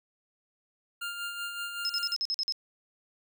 25% pulse tone with tremolo, 1400 Hz, F6, 4 cents sharp, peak -29 dBFS, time 1.01-2.15 s, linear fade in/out 10 ms, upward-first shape sine, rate 5.3 Hz, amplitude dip 45%
sine tone bursts, 5170 Hz, E8, 34 cents flat, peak -27 dBFS, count 8, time 1.85-2.523 s, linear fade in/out 0 ms, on 43 ms, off 47 ms
effects none

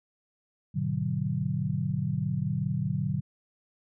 sine chord, G# half-diminished seventh, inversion none, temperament just, 103.83 / 124.59 / 149.51 / 186.89 Hz, G#2 / B2 / D3 / F#3, 0 / +16 / +31 / +18 cents, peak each -35 / -32 / -30 / -32 dBFS, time 0.74-3.21 s, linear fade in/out 20 ms, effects none

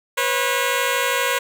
10% pulse tone pair together, 489.4 / 542 Hz, B4 / C#5, -16 / -39 cents, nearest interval major second, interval 177 cents, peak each -13 dBFS, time 0.17-1.39 s, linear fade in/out 10 ms, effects none

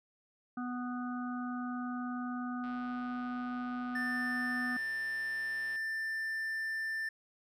harmonic tone, 247.2 Hz, B3, 2 cents sharp, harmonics 1 / 3 / 5 / 6, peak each -36 / -46 / -44 / -48 dBFS, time 0.57-4.77 s, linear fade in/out 5 ms
click train, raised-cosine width 0.3 ms, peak -39 dBFS, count 394, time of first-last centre 2.64-5.759 s, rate 126 Hz
triangle tone, 1780 Hz, A6, 20 cents sharp, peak -32 dBFS, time 3.95-7.09 s, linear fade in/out 5 ms
effects none

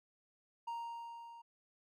triangle tone with level ramp, 932.3 Hz, A#5, in tune, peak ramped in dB -36 to -50 dBFS, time 0.67-1.42 s, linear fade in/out 10 ms, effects none

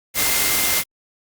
sine tone in noise, 2093 Hz, C7, in tune, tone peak -27 dBFS, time 0.14-0.84 s, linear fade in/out 50 ms, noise white, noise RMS -19 dBFS, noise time 0.14-0.84 s, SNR -11 dB, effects Opus 48 kbps

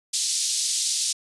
pink band-pass noise, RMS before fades -25 dBFS, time 0.13-1.13 s, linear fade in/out 10 ms, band 4200 to 9600 Hz, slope 24 dB/octave, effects resampled to 24000 Hz

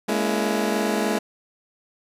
20% pulse chord, A# half-diminished seventh, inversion third, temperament just, 209.8 / 233.1 / 279.7 / 335.6 Hz, G#3 / A#3 / C#4 / E4, +18 / 0 / +16 / +31 cents, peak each -19 / -23 / -25 / -23 dBFS, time 0.08-1.19 s, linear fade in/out 10 ms, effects resampled to 32000 Hz

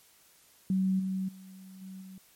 sine tone with level steps, 189.3 Hz, F#3, 40 cents sharp, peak -24 / -29 / -46 / -41 / -44 dBFS, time 0.7-2.18 s, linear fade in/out 2 ms, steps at 0.99 / 1.28 / 1.81 / 2.01 s, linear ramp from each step 10 ms, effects white hiss -61 dBFS RMS until 2.35 s + MP3 64 kbps

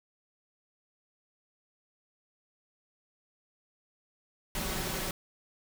pink noise with comb filter, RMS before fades -34 dBFS, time 4.55-5.11 s, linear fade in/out 2 ms, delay 5.3 ms, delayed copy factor +0.55, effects none

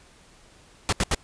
pink noise bursts, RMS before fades -22 dBFS, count 3, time 0.89-1.147 s, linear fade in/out 0 ms, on 35 ms, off 76 ms, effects pink hiss -54 dBFS RMS until 1.23 s + resampled to 22050 Hz

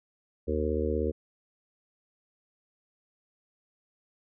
harmonic tone, 76.6 Hz, D#2, 27 cents flat, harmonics 1 / 3 / 4 / 5 / 6 / 7, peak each -31 / -35 / -35 / -33 / -31 / -37 dBFS, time 0.47-1.12 s, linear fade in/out 20 ms, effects none

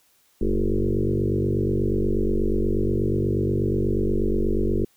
sine tone with frequency modulation, 169.3 Hz, E3, 46 cents sharp, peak -19 dBFS, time 0.41-4.85 s, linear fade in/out 5 ms, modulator 48.3 Hz, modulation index 5.3, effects white hiss -62 dBFS RMS until 4.96 s

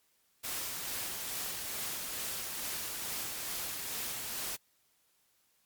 white noise with tremolo, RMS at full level -37 dBFS, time 0.43-4.57 s, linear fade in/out 20 ms, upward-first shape sine, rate 2.3 Hz, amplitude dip 25%, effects white hiss -72 dBFS RMS until 5.65 s + MP3 96 kbps

